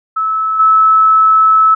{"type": "tone with level steps", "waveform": "sine", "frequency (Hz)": 1302, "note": "E6", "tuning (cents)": -22, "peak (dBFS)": [-12, -5], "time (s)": [0.16, 1.75], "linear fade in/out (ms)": 10, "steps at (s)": 0.59, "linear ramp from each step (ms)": 10, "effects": []}